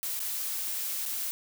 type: noise with dropouts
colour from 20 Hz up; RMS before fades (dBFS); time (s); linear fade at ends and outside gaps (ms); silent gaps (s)
blue; -33; 0.03-1.31; 0; 0.193-0.202 / 1.055-1.06
effects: none